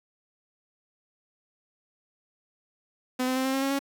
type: tone with pitch steps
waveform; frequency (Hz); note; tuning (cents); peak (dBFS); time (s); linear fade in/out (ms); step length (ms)
sawtooth; 254 / 257.7 / 261.4 / 265.2 / 269.1 / 273 / 277; B3 / C4 / C4 / C4 / C4 / C#4 / C#4; +49 / -26 / -1 / +23 / +49 / -26 / -1; -21; 3.19-3.792; 10; 86
effects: 8-bit